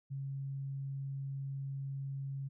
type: tone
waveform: sine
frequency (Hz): 137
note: C#3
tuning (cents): -20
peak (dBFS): -37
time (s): 0.1-2.49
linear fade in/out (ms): 20
effects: none